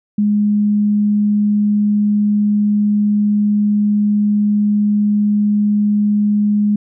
sine tone, 207.7 Hz, G#3, in tune, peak -11 dBFS, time 0.18-6.76 s, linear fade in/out 5 ms, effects none

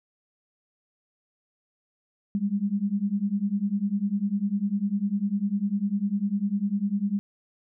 sine beating tone pair, 196 / 206 Hz, G3 / G#3, 0 / -14 cents, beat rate 10 Hz, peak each -27 / -26 dBFS, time 2.35-7.19 s, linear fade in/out 0 ms, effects none

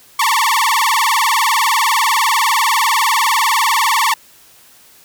sawtooth tone with vibrato, 1007 Hz, B5, 33 cents sharp, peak -8 dBFS, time 0.19-4.14 s, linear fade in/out 5 ms, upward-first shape sine, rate 20 Hz, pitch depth 240 cents each way, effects white hiss -46 dBFS RMS until 5.04 s

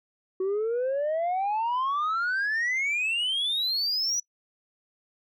sine exponential sweep, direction up, 370 to 5950 Hz, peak -22 dBFS, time 0.4-4.2 s, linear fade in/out 5 ms, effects noise-tail reverb RT60 0.1 s tail -24 dB re dry + tanh soft clip ceiling -23 dBFS

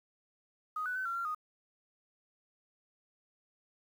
sine tone with pitch steps, 1249 / 1487 / 1522 / 1368 / 1376 / 1240 Hz, D#6 / F#6 / F#6 / F6 / F6 / D#6, +6 / +8 / +48 / -36 / -26 / -6 cents, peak -33 dBFS, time 0.76-1.348 s, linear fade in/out 5 ms, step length 98 ms, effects 10-bit

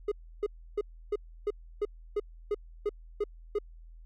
triangle tone bursts, 414.4 Hz, G#4, 4 cents flat, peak -24 dBFS, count 11, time 0.08-3.587 s, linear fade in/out 5 ms, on 37 ms, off 310 ms, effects added 41 Hz sine -47 dBFS peak until 4.05 s

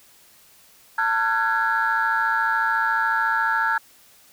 sine tone cluster, 897 / 1365 / 1479 / 1663 Hz, A5 / F6 / F#6 / G#6, +33 / -40 / -1 / +2 cents, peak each -23 / -23 / -26 / -23 dBFS, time 0.98-3.78 s, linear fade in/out 5 ms, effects tanh soft clip ceiling -11 dBFS + white hiss -53 dBFS RMS until 4.32 s

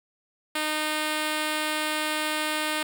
5% pulse tone, 307 Hz, D#4, 23 cents flat, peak -14 dBFS, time 0.55-2.83 s, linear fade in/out 5 ms, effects none

